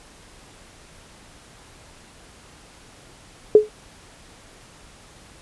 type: tone with exponential decay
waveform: sine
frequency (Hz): 425.3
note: G#4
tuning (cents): +41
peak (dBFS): -3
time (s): 3.55-3.69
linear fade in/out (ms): 2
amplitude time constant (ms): 30
effects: pink hiss -48 dBFS RMS until 5.41 s + resampled to 24000 Hz